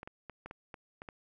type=clicks; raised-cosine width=0.5 ms; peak=-29 dBFS; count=8; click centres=0.031 / 0.075 / 0.297 / 0.46 / 0.511 / 0.742 / 1.019 / 1.088 s; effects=none